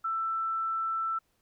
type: tone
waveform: sine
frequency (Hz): 1330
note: E6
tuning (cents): +15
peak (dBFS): -28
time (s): 0.04-1.19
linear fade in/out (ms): 10
effects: pink hiss -73 dBFS RMS until 1.41 s